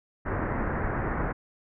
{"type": "low-pass noise", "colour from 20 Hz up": "pink", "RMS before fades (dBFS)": -29, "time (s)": [0.25, 1.33], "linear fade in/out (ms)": 20, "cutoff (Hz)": 1900, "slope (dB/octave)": 48, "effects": []}